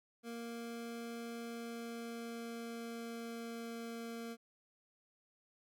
25% pulse tone with pitch glide, 233.1 to 231.1 Hz, A#3 to A#3, 0 to -15 cents, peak -39 dBFS, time 0.23-4.37 s, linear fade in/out 50 ms, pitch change -15 cents, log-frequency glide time 1.4-3.89 s, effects none

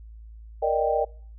sine chord, Eb major seventh, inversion second, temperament equal, 466.2 / 587.3 / 622.3 / 784 Hz, Bb4 / D5 / Eb5 / G5, 0 / 0 / 0 / 0 cents, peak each -26 dBFS, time 0.62-1.05 s, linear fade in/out 10 ms, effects noise-tail reverb RT60 0.5 s tail -24 dB re dry + added 55 Hz sine -41 dBFS peak until 1.38 s

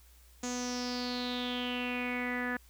sawtooth tone with low-pass filter sweep, 246.9 Hz, B3, in tune, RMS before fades -35 dBFS, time 0.43-2.57 s, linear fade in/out 5 ms, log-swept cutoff 6800 to 1700 Hz, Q 7.2, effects added 60 Hz sine -57 dBFS peak until 2.69 s + white hiss -63 dBFS RMS until 2.69 s

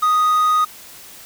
triangle tone with quantisation, 1244.5 Hz, D#6, in tune, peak -11 dBFS, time 0.02-0.65 s, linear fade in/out 10 ms, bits 6, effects white hiss -40 dBFS RMS until 1.25 s

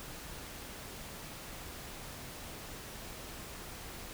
silence, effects pink hiss -46 dBFS RMS until 4.13 s

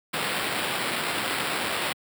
violet noise with sample-and-hold, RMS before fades -28 dBFS, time 0.13-1.93 s, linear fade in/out 10 ms, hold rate 6300 Hz, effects high-pass 150 Hz 12 dB/octave

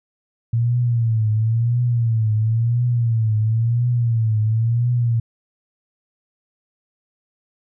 sine tone with vibrato, 114.8 Hz, A#2, 26 cents flat, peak -15 dBFS, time 0.53-5.2 s, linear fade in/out 5 ms, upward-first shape triangle, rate 0.97 Hz, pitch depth 120 cents each way, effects none

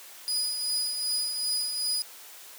30% pulse tone with tremolo, 4944 Hz, D#8, 12 cents flat, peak -22 dBFS, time 0.28-2.02 s, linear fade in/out 0 ms, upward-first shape triangle, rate 2.6 Hz, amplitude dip 50%, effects white hiss -47 dBFS RMS until 2.58 s + high-pass 400 Hz 12 dB/octave

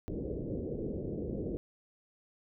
white low-pass noise, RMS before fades -37 dBFS, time 0.08-1.57 s, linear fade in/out 0 ms, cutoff 500 Hz, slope 48 dB/octave, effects none

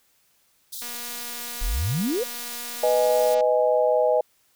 white high-pass noise, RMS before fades -35 dBFS, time 0.72-3.35 s, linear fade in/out 10 ms, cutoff 3400 Hz, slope 96 dB/octave
click train, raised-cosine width 0.2 ms, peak -22 dBFS, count 622, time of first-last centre 0.82-3.407 s, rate 240 Hz
sine exponential sweep, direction up, 32.7 to 531 Hz, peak -22 dBFS, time 1.61-2.24 s, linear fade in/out 10 ms
sine chord, G# minor, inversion first, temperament just, 498.4 / 623 / 830.6 Hz, B4 / D#5 / G#5, +16 / +2 / 0 cents, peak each -21 / -20 / -26 dBFS, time 2.83-4.21 s, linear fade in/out 5 ms
effects white hiss -64 dBFS RMS until 4.55 s

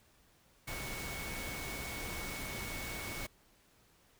sine tone in noise, 2217 Hz, C#7, in tune, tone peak -45 dBFS, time 0.67-3.27 s, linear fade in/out 10 ms, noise pink, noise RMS -42 dBFS, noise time 0.67-3.27 s, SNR -6 dB, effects pink hiss -67 dBFS RMS until 4.19 s

